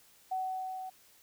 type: tone with level ramp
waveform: sine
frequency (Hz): 751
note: F#5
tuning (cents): +26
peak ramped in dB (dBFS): -30 to -39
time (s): 0.31-0.9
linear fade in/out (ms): 10
effects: white hiss -62 dBFS RMS until 1.22 s